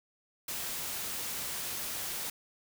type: noise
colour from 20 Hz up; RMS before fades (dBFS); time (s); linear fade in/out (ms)
white; -37; 0.48-2.3; 5
effects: none